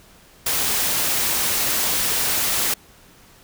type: noise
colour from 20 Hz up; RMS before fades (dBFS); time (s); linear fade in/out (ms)
white; -21; 0.46-2.74; 5
effects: pink hiss -50 dBFS RMS until 3.43 s